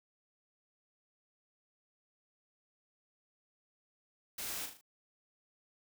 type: noise with echo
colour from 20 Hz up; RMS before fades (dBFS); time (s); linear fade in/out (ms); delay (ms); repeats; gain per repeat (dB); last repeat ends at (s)
white; -41; 4.38-4.66; 5; 38; 4; -6; 4.812
effects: none